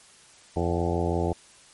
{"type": "harmonic tone with a mistuned harmonic", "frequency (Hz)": 85.8, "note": "F2", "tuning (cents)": -30, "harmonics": [1, 2, 3, 4, 5, 6, 7, 8, 9, 10], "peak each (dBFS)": [-28, -31, -35, -30, -31, -34, -35, -36, -35, -38], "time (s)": [0.56, 1.33], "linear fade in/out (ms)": 5, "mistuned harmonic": 8, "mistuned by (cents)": 59, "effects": ["white hiss -53 dBFS RMS until 1.73 s", "MP3 48 kbps"]}